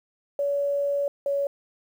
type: tone pair in turn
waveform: sine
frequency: 567 / 562.1 Hz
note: C#5 / C#5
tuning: +39 / +24 cents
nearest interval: unison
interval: 15 cents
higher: first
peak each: -22 dBFS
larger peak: neither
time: 0.39-1.08 / 1.26-1.47 s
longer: first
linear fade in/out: 2 ms
effects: 9-bit